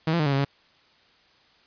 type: tone with pitch steps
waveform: sawtooth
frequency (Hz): 159.4 / 170.5 / 152.1 / 140.6 / 136.8 / 139.9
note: D#3 / F3 / D#3 / C#3 / C#3 / C#3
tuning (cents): +42 / -41 / -39 / +25 / -23 / +16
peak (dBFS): -17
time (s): 0.07-0.448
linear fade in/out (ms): 5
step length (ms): 63
effects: white hiss -59 dBFS RMS until 1.66 s + resampled to 11025 Hz